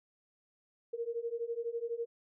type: beating tone pair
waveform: sine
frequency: 460.1 / 472.1 Hz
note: A#4 / A#4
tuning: -23 / +22 cents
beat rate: 12 Hz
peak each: -38 / -37 dBFS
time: 0.93-2.06 s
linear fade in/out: 10 ms
effects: none